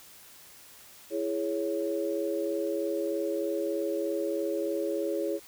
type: chord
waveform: sine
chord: C# minor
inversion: first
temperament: just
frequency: 332.6 / 415.8 / 554.4 Hz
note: E4 / G#4 / C#5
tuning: +16 / +2 / 0 cents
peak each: -32 dBFS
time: 1.1-5.4 s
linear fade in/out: 50 ms
effects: white hiss -52 dBFS RMS until 5.47 s